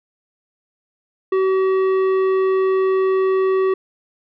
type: tone with tanh clipping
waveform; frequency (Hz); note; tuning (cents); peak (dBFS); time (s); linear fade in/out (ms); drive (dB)
sine; 380; F#4; +46; -16; 1.32-3.74; 5; 11
effects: none